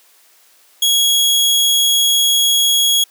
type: tone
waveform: sawtooth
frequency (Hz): 3322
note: G#7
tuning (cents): 0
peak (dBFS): -8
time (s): 0.82-3.04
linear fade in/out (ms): 5
effects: white hiss -51 dBFS RMS until 3.1 s + high-pass 400 Hz 12 dB/octave